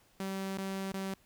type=tone with dropouts; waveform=sawtooth; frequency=192.9 Hz; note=G3; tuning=28 cents flat; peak=-31 dBFS; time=0.2-1.14 s; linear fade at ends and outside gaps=2 ms; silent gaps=0.575-0.583 / 0.919-0.939 s; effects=pink hiss -66 dBFS RMS until 1.25 s